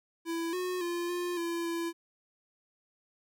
square tone with pitch steps, 332.8 / 364.1 / 346.1 / 352.7 / 339 / 336.8 Hz, E4 / F#4 / F4 / F4 / E4 / E4, +17 / -28 / -16 / +17 / +49 / +37 cents, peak -32 dBFS, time 0.25-1.93 s, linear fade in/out 50 ms, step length 280 ms, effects none

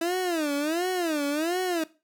30% pulse tone with vibrato, 324.6 Hz, E4, 27 cents flat, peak -22 dBFS, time 0.01-1.84 s, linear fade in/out 5 ms, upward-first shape sine, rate 1.4 Hz, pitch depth 230 cents each way, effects noise-tail reverb RT60 0.3 s tail -18 dB re dry

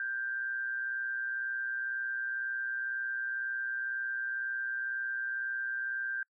sine tone with amplitude modulation, 1577 Hz, G6, 10 cents sharp, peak -30 dBFS, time 0-6.23 s, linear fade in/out 2 ms, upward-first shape sine, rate 122 Hz, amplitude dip 50%, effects noise-tail reverb RT60 0.1 s tail -26 dB re dry

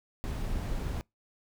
brown noise, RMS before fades -33 dBFS, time 0.24-1.01 s, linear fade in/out 0 ms, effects noise-tail reverb RT60 0.2 s tail -26 dB re dry

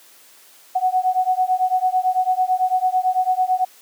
sine beating tone pair, 737 / 746 Hz, F#5 / F#5, -7 / +14 cents, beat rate 9 Hz, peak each -19 dBFS, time 0.75-3.65 s, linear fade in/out 10 ms, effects white hiss -49 dBFS RMS until 3.81 s + high-pass 300 Hz 12 dB/octave

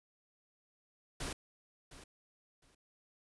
pink noise with echo, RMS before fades -40 dBFS, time 1.2-1.33 s, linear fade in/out 5 ms, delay 710 ms, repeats 2, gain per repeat -14 dB, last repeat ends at 2.75 s, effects resampled to 24000 Hz

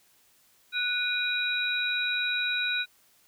sine tone cluster, 1475 / 2457 / 3851 Hz, F#6 / D#7 / B7, -6 / -22 / -44 cents, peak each -30 dBFS, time 0.72-2.86 s, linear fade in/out 50 ms, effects white hiss -63 dBFS RMS until 3.27 s

